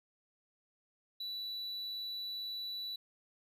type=tone; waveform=triangle; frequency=3951 Hz; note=B7; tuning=in tune; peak=-37 dBFS; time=1.2-2.96 s; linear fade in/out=5 ms; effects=none